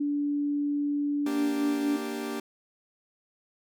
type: tone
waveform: sine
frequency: 289.5 Hz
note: D4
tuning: 25 cents flat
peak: -25 dBFS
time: 0-1.97 s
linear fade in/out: 10 ms
type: chord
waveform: 40% pulse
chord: G minor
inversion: first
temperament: equal with one note detuned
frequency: 233.1 / 293.7 / 390.6 Hz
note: Bb3 / D4 / G4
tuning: 0 / 0 / -6 cents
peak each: -35 dBFS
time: 1.26-2.4 s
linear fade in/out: 5 ms
effects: none